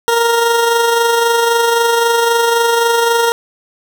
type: tone with amplitude modulation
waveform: 20% pulse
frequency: 466.2 Hz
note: A#4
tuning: in tune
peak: -4 dBFS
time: 0.08-3.32 s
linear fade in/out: 0 ms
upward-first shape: sine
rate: 23.8 Hz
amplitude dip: 35%
effects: none